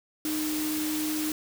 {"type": "tone in noise", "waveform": "sine", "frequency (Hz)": 307.5, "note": "D#4", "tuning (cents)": -20, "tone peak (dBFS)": -28, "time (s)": [0.25, 1.32], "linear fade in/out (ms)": 2, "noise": "white", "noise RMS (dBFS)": -34, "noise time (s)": [0.25, 1.32], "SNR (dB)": 3, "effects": []}